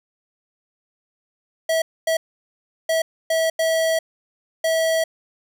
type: tone bursts at uneven times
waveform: square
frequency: 649 Hz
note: E5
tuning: 27 cents flat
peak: -18 dBFS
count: 6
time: 1.69-1.82 / 2.07-2.17 / 2.89-3.02 / 3.3-3.5 / 3.59-3.99 / 4.64-5.04 s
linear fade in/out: 5 ms
effects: none